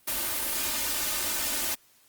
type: noise with comb filter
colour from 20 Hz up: white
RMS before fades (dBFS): -29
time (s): 0.07-1.75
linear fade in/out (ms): 10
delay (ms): 3.3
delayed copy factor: +0.75
effects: white hiss -61 dBFS RMS until 2.08 s + Opus 32 kbps